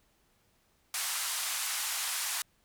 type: band-pass noise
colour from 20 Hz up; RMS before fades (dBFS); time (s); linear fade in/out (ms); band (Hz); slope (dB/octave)
white; -34; 0.94-2.42; 2; 820 to 12000; 24
effects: pink hiss -70 dBFS RMS until 2.64 s